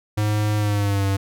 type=tone with pitch glide; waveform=square; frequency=105.6 to 97.96 Hz; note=G#2 to G2; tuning=+29 to -1 cents; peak=-19 dBFS; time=0.17-1.17 s; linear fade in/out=10 ms; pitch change=-130 cents; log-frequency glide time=0.57-1.06 s; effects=none